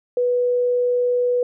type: tone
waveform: sine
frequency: 491.3 Hz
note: B4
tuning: 9 cents flat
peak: -16 dBFS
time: 0.17-1.43 s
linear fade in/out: 2 ms
effects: none